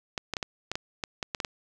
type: clicks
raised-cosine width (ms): 0.2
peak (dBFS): -13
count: 11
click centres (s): 0.178 / 0.337 / 0.368 / 0.428 / 0.716 / 0.755 / 1.038 / 1.228 / 1.348 / 1.402 / 1.448
effects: none